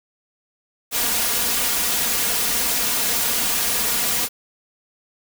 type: noise with comb filter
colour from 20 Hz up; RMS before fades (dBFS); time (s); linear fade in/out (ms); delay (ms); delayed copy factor
white; -21; 0.91-4.29; 50; 4.2; +0.6
effects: none

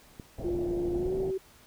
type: clicks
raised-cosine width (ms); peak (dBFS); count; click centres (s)
3; -28; 8; 0.198 / 0.462 / 0.616 / 0.71 / 0.858 / 0.92 / 0.959 / 1.033
type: low-pass noise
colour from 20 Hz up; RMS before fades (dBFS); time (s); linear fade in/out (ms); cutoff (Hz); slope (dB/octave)
pink; -37; 0.38-1.31; 5; 750; 48
type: tone with pitch glide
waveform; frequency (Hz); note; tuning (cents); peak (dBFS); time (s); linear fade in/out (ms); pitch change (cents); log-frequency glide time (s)
sine; 349.2 to 380.8; F4 to F#4; 0 to +50; -28; 0.44-1.38; 10; +150; 0.96-1.15
effects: pink hiss -57 dBFS RMS until 1.66 s

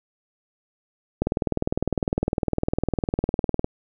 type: click train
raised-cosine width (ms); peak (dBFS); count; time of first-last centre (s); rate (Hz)
2; -8; 49; 1.22-3.644; 19.8
effects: none

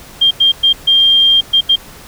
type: tone bursts at uneven times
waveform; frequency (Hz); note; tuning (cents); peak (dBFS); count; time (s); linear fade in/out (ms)
sine; 3195; G7; +32; -6; 6; 0.21-0.31 / 0.4-0.52 / 0.63-0.73 / 0.87-1.41 / 1.53-1.61 / 1.69-1.76; 10
effects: pink hiss -36 dBFS RMS until 2.07 s

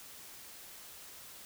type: silence
effects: white hiss -51 dBFS RMS until 1.45 s

